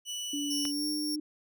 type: tone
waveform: 25% pulse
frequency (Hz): 2960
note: F#7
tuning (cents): 0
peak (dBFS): -31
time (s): 0.05-0.72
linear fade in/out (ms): 50
type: tone with pitch glide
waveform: sine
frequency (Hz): 289.5 to 302.7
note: D4 to D#4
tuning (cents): -25 to -48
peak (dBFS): -32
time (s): 0.33-1.2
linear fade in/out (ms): 5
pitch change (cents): +77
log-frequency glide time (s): 0.72-0.88
type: tone with tremolo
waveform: sawtooth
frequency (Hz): 5500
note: F8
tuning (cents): -27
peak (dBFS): -29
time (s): 0.5-1.16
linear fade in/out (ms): 10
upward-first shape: sine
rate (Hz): 3.4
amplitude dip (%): 25
type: click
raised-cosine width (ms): 0.3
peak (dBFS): -22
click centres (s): 0.653
effects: none